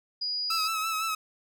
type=tone; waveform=sine; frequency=4900 Hz; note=D#8; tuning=27 cents flat; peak=-28 dBFS; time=0.21-0.68 s; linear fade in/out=10 ms
type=tone with vibrato; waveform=sawtooth; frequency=1300 Hz; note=E6; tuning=24 cents flat; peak=-24 dBFS; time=0.5-1.15 s; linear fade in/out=5 ms; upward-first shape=sine; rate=5.9 Hz; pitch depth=38 cents each way
effects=none